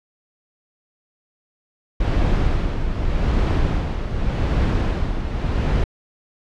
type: noise with tremolo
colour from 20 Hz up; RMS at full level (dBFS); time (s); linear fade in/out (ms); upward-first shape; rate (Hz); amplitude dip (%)
brown; -17; 2-5.84; 5; sine; 0.85; 55
effects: low-pass 4000 Hz 12 dB/octave